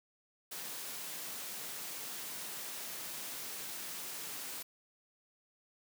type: high-pass noise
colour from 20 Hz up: white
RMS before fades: -43 dBFS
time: 0.51-4.63 s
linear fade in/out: 10 ms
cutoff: 130 Hz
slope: 24 dB/octave
effects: none